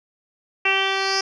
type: tone with low-pass filter sweep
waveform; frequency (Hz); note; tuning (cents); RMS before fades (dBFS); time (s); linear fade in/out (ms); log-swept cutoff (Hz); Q
10% pulse; 387.4; G4; -20; -21; 0.65-1.21; 5; 2600 to 5300; 7.5
effects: none